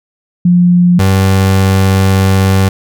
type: tone pair in turn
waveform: sine / 30% pulse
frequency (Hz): 176.7 / 96.01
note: F3 / G2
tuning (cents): +21 / -35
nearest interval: major seventh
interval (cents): 1056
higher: first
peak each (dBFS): -4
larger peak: neither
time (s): 0.45-0.99 / 0.99-2.69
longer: second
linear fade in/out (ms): 5
effects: none